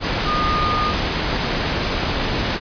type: tone in noise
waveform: sine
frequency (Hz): 1221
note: D#6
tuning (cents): -33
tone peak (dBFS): -19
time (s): 0.24-0.94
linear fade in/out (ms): 50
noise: pink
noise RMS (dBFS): -21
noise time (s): 0-2.6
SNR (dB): -1
effects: resampled to 11025 Hz